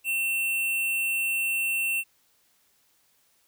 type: tone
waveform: square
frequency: 2700 Hz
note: E7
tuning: 41 cents sharp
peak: -25 dBFS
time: 0.04-2.04 s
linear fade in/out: 50 ms
effects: white hiss -66 dBFS RMS until 3.47 s